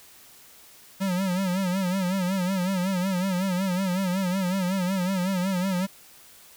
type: tone with vibrato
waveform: square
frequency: 186.2 Hz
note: F#3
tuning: 11 cents sharp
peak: -24 dBFS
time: 1-5.87 s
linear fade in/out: 20 ms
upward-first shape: sine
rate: 5.4 Hz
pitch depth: 93 cents each way
effects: white hiss -51 dBFS RMS until 6.56 s